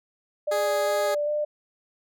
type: tone with vibrato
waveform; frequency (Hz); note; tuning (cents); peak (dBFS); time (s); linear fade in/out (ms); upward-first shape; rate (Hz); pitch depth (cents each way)
sine; 593; D5; +17; -23; 0.47-1.45; 10; square; 2.5; 13
type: tone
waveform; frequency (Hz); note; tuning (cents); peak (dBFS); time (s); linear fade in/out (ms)
15% pulse; 415.3; G#4; 0; -20; 0.51-1.15; 10
effects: none